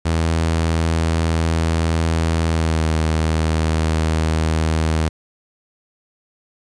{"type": "tone with pitch glide", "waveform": "sawtooth", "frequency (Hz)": [81.7, 79.51], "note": ["E2", "D#2"], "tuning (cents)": [-15, 38], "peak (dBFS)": -12, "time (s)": [0.05, 5.09], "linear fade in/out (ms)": 10, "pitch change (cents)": -47, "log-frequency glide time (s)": [2.51, 2.83], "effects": ["resampled to 22050 Hz", "8-bit"]}